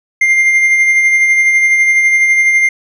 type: tone with tremolo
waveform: triangle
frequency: 2100 Hz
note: C7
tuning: 6 cents sharp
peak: -4 dBFS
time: 0.21-2.69 s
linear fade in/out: 5 ms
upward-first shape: sine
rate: 12 Hz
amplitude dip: 35%
effects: resampled to 24000 Hz